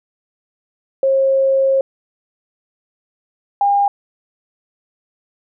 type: tone pair in turn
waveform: sine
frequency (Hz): 538 / 806.1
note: C5 / G5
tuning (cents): +48 / +48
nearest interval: perfect fifth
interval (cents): 700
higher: second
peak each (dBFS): -11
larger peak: neither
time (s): 1.03-1.81 / 3.61-3.88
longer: first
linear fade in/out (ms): 2
effects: none